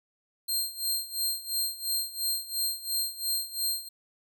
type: tone with tremolo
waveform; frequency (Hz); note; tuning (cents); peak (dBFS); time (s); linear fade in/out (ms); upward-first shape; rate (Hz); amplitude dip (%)
15% pulse; 4186; C8; 0; -19; 0.48-3.89; 10; sine; 2.9; 85
effects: none